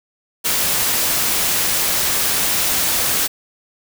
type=noise; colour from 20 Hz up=white; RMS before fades=-18 dBFS; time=0.44-3.28 s; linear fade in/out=20 ms; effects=none